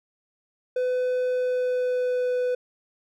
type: tone with pitch glide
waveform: triangle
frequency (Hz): 503 to 498.1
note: B4 to B4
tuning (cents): +32 to +15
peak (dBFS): -20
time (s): 0.76-2.55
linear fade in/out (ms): 5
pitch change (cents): -17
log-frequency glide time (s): 1.3-2.39
effects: none